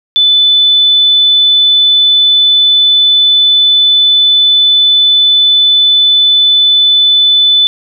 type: tone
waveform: sine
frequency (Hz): 3500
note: A7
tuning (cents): -10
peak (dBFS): -4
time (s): 0.16-7.67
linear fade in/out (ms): 0
effects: none